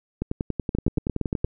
two click trains, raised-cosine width 3 ms, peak -12 / -11 dBFS, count 14 / 7, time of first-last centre 0.22-1.446 / 0.75-1.444 s, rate 10.6 / 8.64 Hz, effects none

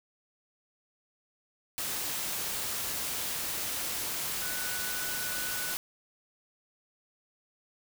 sine tone in noise, 1483 Hz, F#6, 4 cents sharp, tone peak -39 dBFS, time 4.42-5.74 s, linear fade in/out 0 ms, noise white, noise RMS -34 dBFS, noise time 1.78-5.77 s, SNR -8 dB, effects none

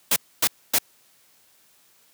white noise bursts, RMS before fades -19 dBFS, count 3, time 0.11-0.786 s, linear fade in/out 5 ms, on 52 ms, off 260 ms, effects white hiss -59 dBFS RMS until 2.13 s + high-pass 100 Hz 12 dB/octave

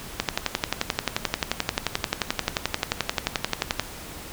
click train, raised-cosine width 0.2 ms, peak -4 dBFS, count 42, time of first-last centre 0.2-3.796 s, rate 11.4 Hz, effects pink hiss -39 dBFS RMS until 4.32 s

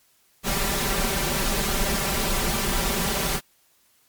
pink noise with comb filter, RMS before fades -24 dBFS, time 0.43-3.41 s, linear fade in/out 50 ms, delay 5.1 ms, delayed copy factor +0.75, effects white hiss -62 dBFS RMS until 4.08 s + MP3 96 kbps

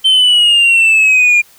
sine exponential sweep, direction down, 3107 to 2400 Hz, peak -3 dBFS, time 0.04-1.42 s, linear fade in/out 20 ms, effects tanh soft clip ceiling -5 dBFS + white hiss -45 dBFS RMS until 1.58 s

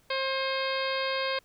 harmonic tone with a mistuned harmonic, 533 Hz, C5, 32 cents sharp, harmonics 1 / 2 / 3 / 4 / 5 / 6 / 7 / 8 / 9, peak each -31 / -34 / -36 / -37 / -38 / -39 / -39 / -40 / -41 dBFS, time 0.1-1.39 s, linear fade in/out 5 ms, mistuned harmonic 5, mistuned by -67 cents, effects pink hiss -64 dBFS RMS until 1.44 s

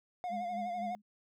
triangle tone with vibrato, 707 Hz, F5, 21 cents sharp, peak -33 dBFS, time 0.24-0.95 s, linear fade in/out 0 ms, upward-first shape sine, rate 12 Hz, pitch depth 51 cents each way
sine tone with tremolo, 207.7 Hz, G#3, in tune, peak -39 dBFS, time 0.29-1.02 s, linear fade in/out 50 ms, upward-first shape sine, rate 4 Hz, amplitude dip 85%
effects none

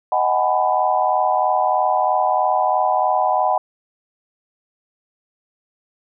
sine chord, G# minor seventh, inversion second, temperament just, 623 / 747.5 / 830.6 / 996.7 Hz, D#5 / F#5 / G#5 / B5, +2 / +17 / 0 / +16 cents, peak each -22 / -18 / -22 / -21 dBFS, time 0.12-3.58 s, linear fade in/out 2 ms, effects none

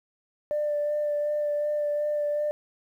sine tone with vibrato, 592 Hz, D5, 14 cents sharp, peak -23 dBFS, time 0.51-2.51 s, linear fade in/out 0 ms, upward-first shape sine, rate 2.7 Hz, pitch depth 15 cents each way, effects tanh soft clip ceiling -20 dBFS + 10-bit

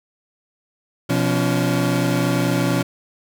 30% pulse tone cluster, 125.7 / 174 / 283.4 Hz, B2 / F3 / C#4, +31 / -6 / +38 cents, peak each -19 dBFS, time 1.09-2.83 s, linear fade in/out 10 ms, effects none

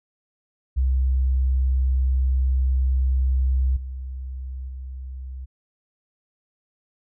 sine tone with level steps, 64.9 Hz, C2, 13 cents flat, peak -17 / -29 / -31 dBFS, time 0.76-5.46 s, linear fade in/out 20 ms, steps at 3.76 / 4.68 s, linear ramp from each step 10 ms, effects none

